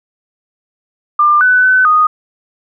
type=tone with pitch steps; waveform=sine; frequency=1195 / 1498 / 1512 / 1239 Hz; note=D6 / F#6 / F#6 / D#6; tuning=+30 / +21 / +37 / -8 cents; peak=-6 dBFS; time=1.19-2.07 s; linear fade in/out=5 ms; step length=220 ms; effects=none